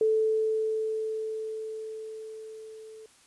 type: tone with level ramp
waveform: sine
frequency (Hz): 438.2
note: A4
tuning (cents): -7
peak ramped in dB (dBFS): -20 to -44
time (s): 0.01-3.06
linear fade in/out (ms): 2
effects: white hiss -59 dBFS RMS until 3.26 s + resampled to 24000 Hz